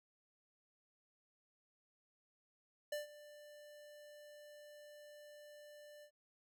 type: tone with ADSR envelope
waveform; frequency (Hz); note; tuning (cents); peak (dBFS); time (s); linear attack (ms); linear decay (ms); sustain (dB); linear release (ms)
square; 592; D5; +14; -38; 2.92-6.11; 5; 140; -18; 80
effects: none